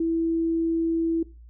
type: tone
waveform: sine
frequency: 329.6 Hz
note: E4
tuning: in tune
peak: -21 dBFS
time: 0-1.23 s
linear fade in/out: 5 ms
effects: noise-tail reverb RT60 0.3 s tail -19 dB re dry + added 58 Hz sine -44 dBFS peak until 1.49 s